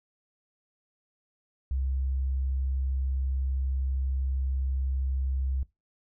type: tone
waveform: sine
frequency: 66.2 Hz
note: C2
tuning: 21 cents sharp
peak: -26 dBFS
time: 1.71-5.63 s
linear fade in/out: 0 ms
effects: noise-tail reverb RT60 0.2 s tail -20 dB re dry